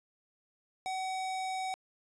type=tone; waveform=square; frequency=755 Hz; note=F#5; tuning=35 cents sharp; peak=-34 dBFS; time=0.86-1.74 s; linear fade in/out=0 ms; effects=resampled to 22050 Hz + 11-bit